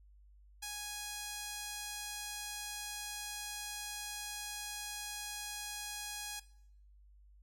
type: tone with band-pass filter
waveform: sawtooth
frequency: 830 Hz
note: G#5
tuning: 1 cent flat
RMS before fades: -43 dBFS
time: 0.62-6.4 s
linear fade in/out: 10 ms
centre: 7600 Hz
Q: 0.73
effects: noise-tail reverb RT60 0.7 s tail -19 dB re dry + added 50 Hz sine -58 dBFS peak until 7.42 s

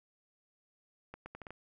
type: accelerating click train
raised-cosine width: 0.5 ms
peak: -30 dBFS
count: 6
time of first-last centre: 1.14-1.506 s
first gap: 120 ms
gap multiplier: 0.75
effects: none

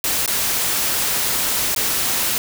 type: noise with dropouts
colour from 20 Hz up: white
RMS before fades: -20 dBFS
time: 0.04-2.38 s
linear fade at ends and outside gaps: 1 ms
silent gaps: 0.261-0.277 / 1.748-1.762 s
effects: none

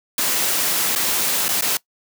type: noise with dropouts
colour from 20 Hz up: white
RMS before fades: -20 dBFS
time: 0.18-1.77 s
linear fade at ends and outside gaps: 2 ms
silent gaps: 0.952-0.959 / 1.483-1.489 / 1.61-1.622 s
effects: noise-tail reverb RT60 0.1 s tail -21 dB re dry + high-pass 150 Hz 12 dB/octave

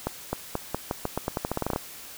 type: accelerating click train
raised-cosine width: 1 ms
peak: -12 dBFS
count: 17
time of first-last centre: 0.07-1.761 s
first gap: 260 ms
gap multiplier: 0.86
effects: white hiss -43 dBFS RMS until 2.17 s

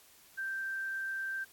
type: tone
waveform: sine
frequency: 1568 Hz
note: G6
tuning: in tune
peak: -34 dBFS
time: 0.37-1.45 s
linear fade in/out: 20 ms
effects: white hiss -60 dBFS RMS until 1.52 s + AAC 64 kbps

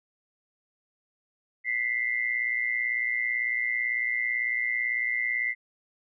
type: tone pair together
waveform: sine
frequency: 1984 / 2102 Hz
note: B6 / C7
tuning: +7 / +7 cents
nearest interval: minor second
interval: 100 cents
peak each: -28 dBFS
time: 1.64-5.55 s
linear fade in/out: 50 ms
effects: none

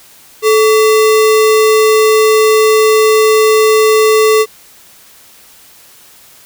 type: tone with sample-and-hold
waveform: sine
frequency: 434.5 Hz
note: A4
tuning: 22 cents flat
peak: -5 dBFS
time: 0.42-4.46 s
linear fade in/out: 50 ms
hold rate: 1575 Hz
effects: white hiss -41 dBFS RMS until 6.45 s

